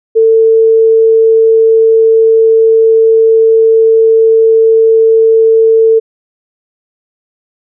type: tone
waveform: sine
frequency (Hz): 447.8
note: A4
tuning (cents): +30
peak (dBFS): -3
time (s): 0.15-6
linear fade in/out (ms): 20
effects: none